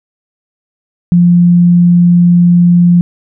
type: tone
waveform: sine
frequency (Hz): 174.6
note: F3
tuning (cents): 0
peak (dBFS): -3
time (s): 1.12-3.01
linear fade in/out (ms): 0
effects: none